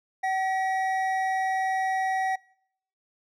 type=tone pair together; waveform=triangle; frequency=760 / 1918.8 Hz; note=F#5 / A#6; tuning=+46 / +50 cents; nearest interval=octave + major third; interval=1604 cents; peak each=-23 / -29 dBFS; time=0.23-2.36 s; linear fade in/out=10 ms; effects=noise-tail reverb RT60 0.7 s tail -26 dB re dry